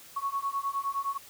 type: beating tone pair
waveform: sine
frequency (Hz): 1104 / 1113.7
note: C#6 / C#6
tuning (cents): -7 / +8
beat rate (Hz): 9.7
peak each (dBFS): -32 / -32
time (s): 0.16-1.18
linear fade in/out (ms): 10
effects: white hiss -51 dBFS RMS until 1.29 s